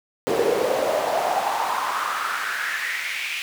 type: noise with high-pass filter sweep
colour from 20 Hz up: brown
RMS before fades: -24 dBFS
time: 0.27-3.42 s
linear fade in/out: 0 ms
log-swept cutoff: 400 to 2600 Hz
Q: 4.7
effects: none